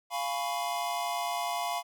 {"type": "chord", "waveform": "square", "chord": "C# dominant seventh", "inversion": "first", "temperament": "equal", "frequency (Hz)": [698.5, 830.6, 987.8, 1108.7], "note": ["E#5", "G#5", "B5", "C#6"], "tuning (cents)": [0, 0, 0, 0], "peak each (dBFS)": [-34, -39, -36, -40], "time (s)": [0.1, 1.83], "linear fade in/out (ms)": 50, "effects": []}